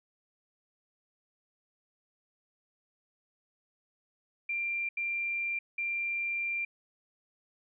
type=tone bursts at uneven times; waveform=sine; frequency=2375 Hz; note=D7; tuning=19 cents sharp; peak=-30 dBFS; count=3; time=4.49-4.89 / 4.97-5.59 / 5.78-6.65 s; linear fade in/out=5 ms; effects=none